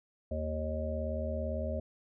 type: harmonic tone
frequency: 77.78 Hz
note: D#2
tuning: in tune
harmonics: 1 / 3 / 5 / 7 / 8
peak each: -35 / -40 / -47 / -39 / -38 dBFS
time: 0.31-1.8 s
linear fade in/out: 5 ms
effects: none